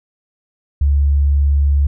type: tone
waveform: sine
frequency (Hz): 71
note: C#2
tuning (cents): +42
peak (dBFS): -10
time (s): 0.81-1.87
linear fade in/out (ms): 5
effects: none